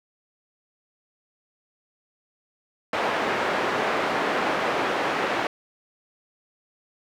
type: band-pass noise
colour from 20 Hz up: pink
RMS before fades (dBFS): -25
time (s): 2.93-5.47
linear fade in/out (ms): 2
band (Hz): 380 to 2000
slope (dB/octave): 12
effects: none